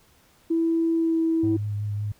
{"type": "tone with pitch glide", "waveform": "sine", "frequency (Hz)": [329.6, 326], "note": ["E4", "E4"], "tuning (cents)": [0, -19], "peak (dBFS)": -19, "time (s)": [0.5, 1.57], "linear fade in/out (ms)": 10, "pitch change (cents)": -19, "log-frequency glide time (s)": [0.95, 1.19]}
{"type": "tone with vibrato", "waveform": "sine", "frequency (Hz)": 103.83, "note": "G#2", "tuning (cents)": 0, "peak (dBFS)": -25, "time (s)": [1.43, 2.12], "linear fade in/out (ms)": 5, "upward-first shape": "triangle", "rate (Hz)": 5.4, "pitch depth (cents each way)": 23}
{"effects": ["tanh soft clip ceiling -12 dBFS", "pink hiss -59 dBFS RMS until 2.19 s"]}